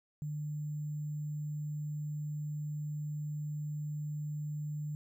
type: tone with sample-and-hold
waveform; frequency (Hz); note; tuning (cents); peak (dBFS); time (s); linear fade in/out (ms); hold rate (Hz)
sine; 150; D3; +37; -35; 0.22-4.95; 0; 7350
effects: none